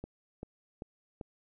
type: click train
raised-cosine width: 2 ms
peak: -27 dBFS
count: 4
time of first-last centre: 0.04-1.212 s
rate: 2.56 Hz
effects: none